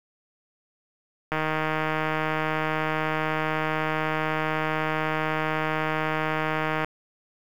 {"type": "click train", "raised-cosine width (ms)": 0.5, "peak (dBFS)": -11, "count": 863, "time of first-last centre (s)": [1.32, 6.846], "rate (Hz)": 156, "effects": ["7-bit"]}